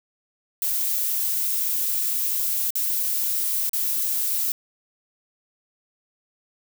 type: noise with dropouts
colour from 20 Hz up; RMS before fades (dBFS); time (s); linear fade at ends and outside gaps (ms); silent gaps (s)
violet; -24; 0.62-4.52; 1; 2.705-2.754 / 3.694-3.732
effects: none